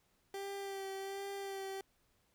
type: tone with vibrato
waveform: 30% pulse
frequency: 392 Hz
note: G4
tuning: in tune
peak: -38 dBFS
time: 0.34-1.81 s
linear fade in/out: 2 ms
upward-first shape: sine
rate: 1.3 Hz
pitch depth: 23 cents each way
effects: pink hiss -75 dBFS RMS until 2.34 s